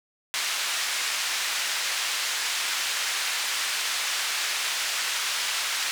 pink band-pass noise, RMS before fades -28 dBFS, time 0.34-5.91 s, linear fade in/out 0 ms, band 1700 to 7800 Hz, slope 12 dB/octave, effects none

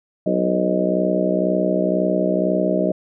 harmonic tone with a mistuned harmonic, 62 Hz, B1, 7 cents sharp, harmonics 3 / 4 / 5 / 6 / 7 / 8 / 9 / 10, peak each -22 / -29 / -24 / -25 / -28 / -28 / -29 / -21 dBFS, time 0.26-2.92 s, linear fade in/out 5 ms, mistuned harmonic 9, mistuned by -36 cents, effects none

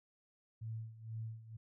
sine tone with tremolo, 111.8 Hz, A2, 28 cents sharp, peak -39 dBFS, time 0.61-1.57 s, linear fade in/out 10 ms, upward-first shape sine, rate 2.1 Hz, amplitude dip 80%, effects none

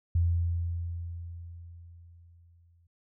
sine tone with exponential decay, 85.3 Hz, F2, 40 cents flat, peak -21 dBFS, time 0.15-2.87 s, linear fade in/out 5 ms, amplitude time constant 590 ms, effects none

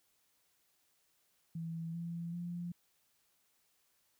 sine tone with pitch steps, 164.81 / 169.25 / 173.81 Hz, E3 / E3 / F3, 0 / +46 / -8 cents, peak -38 dBFS, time 1.55-2.72 s, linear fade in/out 5 ms, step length 390 ms, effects white hiss -75 dBFS RMS until 4.19 s

